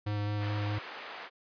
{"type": "tone with vibrato", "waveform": "square", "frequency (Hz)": 103.83, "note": "G#2", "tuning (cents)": 0, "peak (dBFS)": -31, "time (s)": [0.06, 0.79], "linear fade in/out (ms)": 10, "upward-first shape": "square", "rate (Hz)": 4.7, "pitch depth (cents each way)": 9}
{"type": "band-pass noise", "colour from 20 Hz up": "white", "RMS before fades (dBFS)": -44, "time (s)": [0.39, 1.3], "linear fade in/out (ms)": 50, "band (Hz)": [450, 2100], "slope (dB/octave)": 12}
{"effects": ["resampled to 11025 Hz"]}